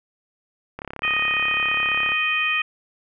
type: click train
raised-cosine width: 0.5 ms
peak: -17 dBFS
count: 47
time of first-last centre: 0.79-2.119 s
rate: 34.6 Hz
type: harmonic tone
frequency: 622.3 Hz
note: D#5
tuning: in tune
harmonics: 2 / 3 / 4 / 5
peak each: -28 / -26 / -21 / -29 dBFS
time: 1.03-2.62 s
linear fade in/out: 5 ms
effects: none